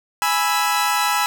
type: chord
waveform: sawtooth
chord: E major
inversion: first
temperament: equal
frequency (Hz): 830.6 / 987.8 / 1318.5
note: G#5 / B5 / E6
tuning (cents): 0 / 0 / 0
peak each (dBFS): -18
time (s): 0.22-1.26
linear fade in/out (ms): 0
effects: none